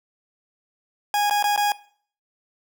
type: tone with dropouts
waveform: 40% pulse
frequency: 825 Hz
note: G#5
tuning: 12 cents flat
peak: -18 dBFS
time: 1.14-1.72 s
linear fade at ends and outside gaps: 1 ms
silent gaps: 1.298-1.309 / 1.426-1.441 / 1.562-1.576 s
effects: noise-tail reverb RT60 0.5 s tail -19 dB re dry